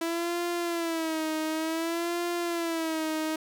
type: tone with vibrato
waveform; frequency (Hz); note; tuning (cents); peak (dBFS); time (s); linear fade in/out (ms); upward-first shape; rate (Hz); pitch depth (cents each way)
sawtooth; 329.6; E4; 0; -24; 0.01-3.36; 5; sine; 0.55; 89
effects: none